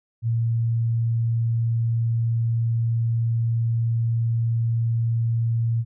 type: tone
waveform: sine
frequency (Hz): 115.4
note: A#2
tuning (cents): -17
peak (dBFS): -19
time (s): 0.22-5.85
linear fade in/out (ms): 50
effects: none